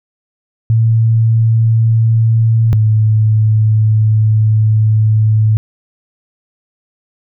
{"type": "tone pair in turn", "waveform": "sine", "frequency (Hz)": [113, 108.69], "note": ["A2", "A2"], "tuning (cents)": [47, -21], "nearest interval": "minor second", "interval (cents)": 68, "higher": "first", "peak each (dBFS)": -7, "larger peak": "neither", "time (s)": [[0.7, 2.73], [2.73, 5.57]], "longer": "second", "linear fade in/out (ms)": 0, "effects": []}